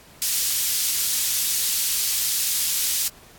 pink high-pass noise, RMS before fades -23 dBFS, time 0.22-3.08 s, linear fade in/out 0 ms, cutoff 4800 Hz, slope 12 dB/octave, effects pink hiss -49 dBFS RMS until 3.38 s + AAC 64 kbps

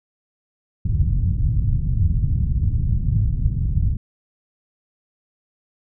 white low-pass noise, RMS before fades -19 dBFS, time 0.85-3.97 s, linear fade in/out 5 ms, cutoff 120 Hz, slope 24 dB/octave, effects none

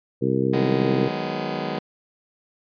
harmonic tone, 65.8 Hz, C2, 10 cents sharp, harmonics 2 / 3 / 4 / 5 / 6 / 7, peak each -26 / -26 / -26 / -26 / -26 / -26 dBFS, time 0.21-1.09 s, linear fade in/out 20 ms
15% pulse chord, G# minor seventh, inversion second, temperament just, 155.74 / 186.89 / 207.7 / 249.2 Hz, D#3 / F#3 / G#3 / B3, +2 / +18 / 0 / +16 cents, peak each -25 dBFS, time 0.53-1.79 s, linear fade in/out 5 ms
effects resampled to 11025 Hz

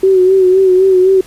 sine tone with vibrato, 375.4 Hz, F#4, 25 cents sharp, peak -5 dBFS, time 0.03-1.21 s, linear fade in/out 5 ms, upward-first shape sine, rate 3.9 Hz, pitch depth 48 cents each way, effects pink hiss -39 dBFS RMS until 1.26 s + resampled to 32000 Hz

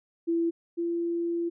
sine tone pair in turn, 335 / 340.3 Hz, E4 / F4, +28 / -45 cents, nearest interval unison, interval 27 cents, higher second, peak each -23 / -26 dBFS, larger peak first, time 0.27-0.51 / 0.77-1.5 s, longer second, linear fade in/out 20 ms, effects none

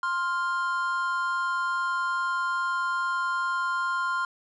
triangle tone pair together, 1049.6 / 1400 Hz, C6 / F6, +5 / +4 cents, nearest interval perfect fourth, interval 499 cents, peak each -26 dBFS, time 0.03-4.25 s, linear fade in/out 2 ms, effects resampled to 22050 Hz

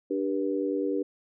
sine chord, G major, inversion second, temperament equal with one note detuned, 293.7 / 392 / 482.3 Hz, D4 / G4 / B4, 0 / 0 / -41 cents, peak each -29 / -30 / -31 dBFS, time 0.1-1.03 s, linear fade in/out 10 ms, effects none

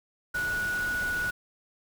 sine tone in noise, 1466 Hz, F#6, 16 cents flat, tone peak -27 dBFS, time 0.34-1.31 s, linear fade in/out 10 ms, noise pink, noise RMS -39 dBFS, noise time 0.34-1.31 s, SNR +9 dB, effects none

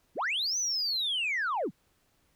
sine linear two-way sweep, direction up then down, 112.9 to 6160 to 112.9 Hz, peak -26 dBFS, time 0.15-1.71 s, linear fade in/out 50 ms, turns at 0.58 s, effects tanh soft clip ceiling -25 dBFS + pink hiss -70 dBFS RMS until 2.35 s

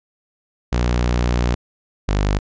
sawtooth tone pair in turn, 60.3 / 50.26 Hz, B1 / G1, -41 / +44 cents, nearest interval minor third, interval 315 cents, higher first, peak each -12 dBFS, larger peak neither, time 0.72-1.55 / 2.08-2.39 s, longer first, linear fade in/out 10 ms, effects resampled to 16000 Hz

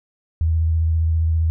sine tone with vibrato, 81 Hz, E2, 30 cents flat, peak -15 dBFS, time 0.41-1.5 s, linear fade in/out 0 ms, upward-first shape triangle, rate 15 Hz, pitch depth 33 cents each way, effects none

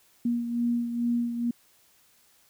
sine beating tone pair, 237.3 / 239.6 Hz, A#3 / A#3, +31 / +48 cents, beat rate 2.3 Hz, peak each -25 / -33 dBFS, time 0.25-1.51 s, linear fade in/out 5 ms, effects white hiss -62 dBFS RMS until 2.49 s

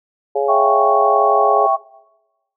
harmonic tone, 139.3 Hz, C#3, 9 cents sharp, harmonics 3 / 4 / 5 / 6, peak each -18 / -20 / -22 / -24 dBFS, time 0.35-1.67 s, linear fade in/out 10 ms
sine chord, C# diminished, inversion first, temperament equal, 659.3 / 784 / 1108.7 Hz, E5 / G5 / C#6, 0 / 0 / 0 cents, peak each -17 / -16 / -16 dBFS, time 0.48-1.77 s, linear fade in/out 20 ms
effects noise-tail reverb RT60 1.0 s tail -22 dB re dry

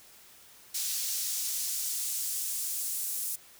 pink noise with high-pass filter sweep, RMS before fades -33 dBFS, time 0.74-3.36 s, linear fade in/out 10 ms, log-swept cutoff 5300 to 9000 Hz, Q 1, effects white hiss -55 dBFS RMS until 3.59 s

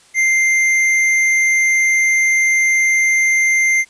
triangle tone with hard clipping, 2093 Hz, C7, in tune, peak -13 dBFS, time 0.14-3.85 s, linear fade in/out 50 ms, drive 12 dB, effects white hiss -49 dBFS RMS until 3.89 s + resampled to 22050 Hz

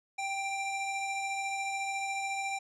square tone pair together, 784 / 2366 Hz, G5 / D7, 0 / +12 cents, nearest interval octave + perfect fifth, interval 1912 cents, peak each -35 / -37 dBFS, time 0.18-2.59 s, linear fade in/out 10 ms, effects resampled to 22050 Hz

